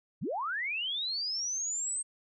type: linear sweep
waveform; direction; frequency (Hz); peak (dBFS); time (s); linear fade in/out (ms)
sine; up; 92.4 to 8400; -31; 0.21-2.03; 20
effects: none